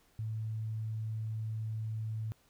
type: tone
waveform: sine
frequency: 110 Hz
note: A2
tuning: in tune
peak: -34 dBFS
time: 0.19-2.32 s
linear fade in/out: 0 ms
effects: pink hiss -68 dBFS RMS until 2.49 s